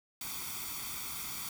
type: noise with comb filter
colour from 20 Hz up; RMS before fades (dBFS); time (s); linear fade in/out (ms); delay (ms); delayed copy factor
white; -40; 0.21-1.49; 2; 0.87; +0.75
effects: none